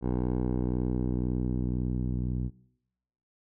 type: tone with low-pass filter sweep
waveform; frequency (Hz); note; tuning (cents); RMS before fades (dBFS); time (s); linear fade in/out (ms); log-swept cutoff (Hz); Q
10% pulse; 62; B1; +7; -29; 0.01-2.51; 50; 650 to 170; 0.87
effects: noise-tail reverb RT60 0.9 s tail -24 dB re dry